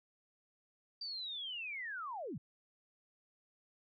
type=linear sweep; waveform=sine; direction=down; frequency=4699 to 104.8 Hz; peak=-40 dBFS; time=1.01-2.38 s; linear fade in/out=5 ms; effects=none